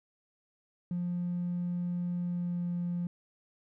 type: tone with pitch glide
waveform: triangle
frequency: 176 to 174.78 Hz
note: F3 to F3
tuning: +14 to +2 cents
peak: -27 dBFS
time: 0.91-3.07 s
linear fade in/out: 2 ms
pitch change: -12 cents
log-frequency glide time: 2.19-2.67 s
effects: tanh soft clip ceiling -27 dBFS